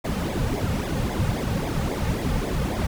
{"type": "noise with flanger", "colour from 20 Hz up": "brown", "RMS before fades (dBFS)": -25, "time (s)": [0.04, 2.87], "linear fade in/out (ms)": 10, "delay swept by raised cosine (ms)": [0.68, 3.08], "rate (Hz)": 3.7, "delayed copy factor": -0.8, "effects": []}